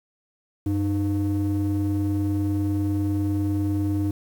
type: ring-modulated tone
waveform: triangle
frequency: 200 Hz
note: G3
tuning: 35 cents sharp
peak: -15 dBFS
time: 0.66-4.11 s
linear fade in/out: 5 ms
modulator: 105 Hz
effects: tanh soft clip ceiling -14 dBFS + 8-bit